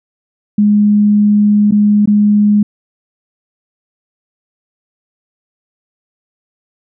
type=tone with dropouts; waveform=sine; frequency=207.7 Hz; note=G#3; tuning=in tune; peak=-6 dBFS; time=0.58-2.63 s; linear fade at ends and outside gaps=5 ms; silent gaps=1.711-1.721 / 2.058-2.074 s; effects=none

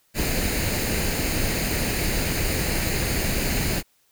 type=noise with comb filter; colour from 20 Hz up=pink; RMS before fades=-24 dBFS; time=0.14-3.83 s; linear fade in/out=50 ms; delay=0.44 ms; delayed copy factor=+0.55; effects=white hiss -64 dBFS RMS until 4.11 s

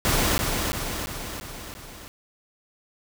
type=noise with echo; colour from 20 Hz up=pink; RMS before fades=-22 dBFS; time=0.05-0.38 s; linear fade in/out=0 ms; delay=340 ms; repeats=5; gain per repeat=-4 dB; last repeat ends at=2.08 s; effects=none

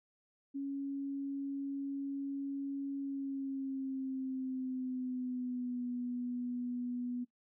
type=tone with pitch glide; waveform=sine; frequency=277.2 to 245.5 Hz; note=C#4 to B3; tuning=0 to -10 cents; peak=-35 dBFS; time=0.54-7.25 s; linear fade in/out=20 ms; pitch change=-210 cents; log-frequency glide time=2.98-5.84 s; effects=noise-tail reverb RT60 0.1 s tail -17 dB re dry

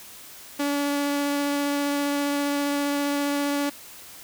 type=tone with vibrato; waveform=sawtooth; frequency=285.8 Hz; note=D4; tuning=47 cents flat; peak=-19 dBFS; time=0.59-3.7 s; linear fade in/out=10 ms; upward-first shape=triangle; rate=15 Hz; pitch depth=9 cents each way; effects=white hiss -44 dBFS RMS until 4.23 s

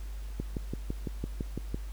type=click train; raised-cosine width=3 ms; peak=-20 dBFS; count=9; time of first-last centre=0.4-1.745 s; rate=5.95 Hz; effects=added 50 Hz sine -36 dBFS peak until 1.92 s + pink hiss -55 dBFS RMS until 1.92 s

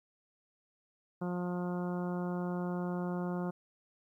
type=harmonic tone; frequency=177.9 Hz; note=F3; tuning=32 cents sharp; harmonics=1 / 2 / 3 / 4 / 5 / 6 / 7 / 8; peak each=-34 / -40 / -44 / -46 / -48 / -50 / -51 / -52 dBFS; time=1.21-3.51 s; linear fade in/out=10 ms; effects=12-bit

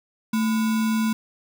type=tone with sample-and-hold; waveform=sine; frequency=221.1 Hz; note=A3; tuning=9 cents sharp; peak=-19 dBFS; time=0.33-1.13 s; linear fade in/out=5 ms; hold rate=1225 Hz; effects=none

